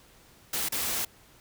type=noise with dropouts; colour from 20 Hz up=white; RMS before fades=-30 dBFS; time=0.53-1.05 s; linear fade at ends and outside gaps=5 ms; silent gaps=0.687-0.721 s; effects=pink hiss -57 dBFS RMS until 1.4 s